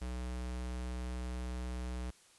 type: tone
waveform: square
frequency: 61.9 Hz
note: B1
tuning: 5 cents sharp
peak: -38 dBFS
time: 0.01-2.11 s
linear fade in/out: 10 ms
effects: white hiss -63 dBFS RMS until 2.38 s + resampled to 24000 Hz